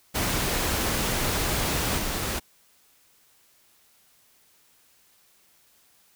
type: noise with level steps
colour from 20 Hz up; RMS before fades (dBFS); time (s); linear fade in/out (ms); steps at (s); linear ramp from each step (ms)
pink; -26 / -29; 0.14-2.4; 20; 1.97; 20
effects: white hiss -61 dBFS RMS until 6.15 s